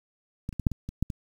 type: clicks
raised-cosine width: 5 ms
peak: -19 / -29 / -18 / -7 / -21 / -22 / -12 / -20 dBFS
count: 8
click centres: 0.491 / 0.528 / 0.597 / 0.668 / 0.717 / 0.89 / 1.026 / 1.102 s
effects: 8-bit